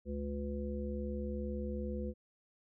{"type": "harmonic tone", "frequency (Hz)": 71.2, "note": "C#2", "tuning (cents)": 47, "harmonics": [1, 3, 5, 7], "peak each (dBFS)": [-39, -40, -45, -43], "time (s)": [0.05, 2.14], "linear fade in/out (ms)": 50, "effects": []}